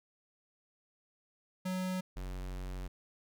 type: tone pair in turn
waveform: square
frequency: 185 / 46.14 Hz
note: F#3 / F#1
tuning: 0 / -4 cents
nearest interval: 2 octaves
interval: 2404 cents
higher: first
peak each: -34 / -39 dBFS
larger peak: first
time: 1.65-2.01 / 2.16-2.88 s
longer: second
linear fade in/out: 10 ms
effects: none